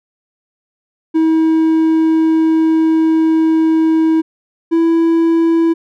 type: tone pair in turn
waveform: triangle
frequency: 320.8 / 330.6 Hz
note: E4 / E4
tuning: -47 / +5 cents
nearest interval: minor second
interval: 52 cents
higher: second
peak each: -7 / -7 dBFS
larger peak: neither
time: 1.14-4.22 / 4.71-5.74 s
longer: first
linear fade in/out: 20 ms
effects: none